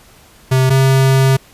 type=tone pair in turn; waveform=square; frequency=130.81 / 133.56 Hz; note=C3 / C3; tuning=0 / +36 cents; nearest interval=unison; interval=36 cents; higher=second; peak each=-10 / -9 dBFS; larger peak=second; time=0.51-0.7 / 0.7-1.37 s; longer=second; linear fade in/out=10 ms; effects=pink hiss -45 dBFS RMS until 1.53 s + resampled to 32000 Hz